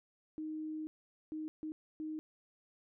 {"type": "tone bursts at uneven times", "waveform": "sine", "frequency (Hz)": 311.1, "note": "D#4", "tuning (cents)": 0, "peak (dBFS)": -38, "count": 4, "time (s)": [[0.38, 0.87], [1.32, 1.48], [1.63, 1.72], [2, 2.19]], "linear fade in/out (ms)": 0, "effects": []}